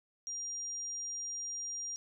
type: tone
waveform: sine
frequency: 5700 Hz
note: F8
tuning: 34 cents sharp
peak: -37 dBFS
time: 0.27-1.96 s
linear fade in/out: 0 ms
effects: none